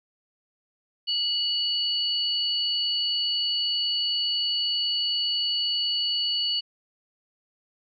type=tone pair together; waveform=sine; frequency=2922 / 4465 Hz; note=F#7 / C#8; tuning=-22 / +12 cents; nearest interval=perfect fifth; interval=734 cents; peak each=-26 dBFS; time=1.07-6.61 s; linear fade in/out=20 ms; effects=none